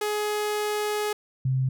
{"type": "tone pair in turn", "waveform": ["sawtooth", "sine"], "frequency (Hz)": [420, 130.96], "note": ["G#4", "C3"], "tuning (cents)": [19, 2], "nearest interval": "octave + minor sixth", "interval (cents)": 2017, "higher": "first", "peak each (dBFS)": -21, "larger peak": "neither", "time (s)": [[0.01, 1.13], [1.45, 1.69]], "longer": "first", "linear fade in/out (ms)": 5, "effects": []}